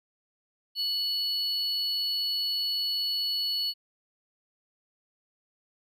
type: tone pair together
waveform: triangle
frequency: 2959 / 4405 Hz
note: F#7 / C#8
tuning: -1 / -12 cents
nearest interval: perfect fifth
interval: 689 cents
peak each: -34 / -26 dBFS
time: 0.75-3.74 s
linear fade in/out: 50 ms
effects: none